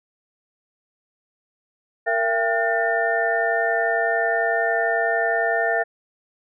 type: tone cluster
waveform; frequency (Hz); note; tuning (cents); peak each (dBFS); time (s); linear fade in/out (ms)
sine; 461.8 / 675 / 786 / 1432 / 1799; A#4 / E5 / G5 / F6 / A6; -16 / +41 / +4 / +43 / +38; -26 / -22 / -28 / -30 / -23; 2.06-5.84; 20
effects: none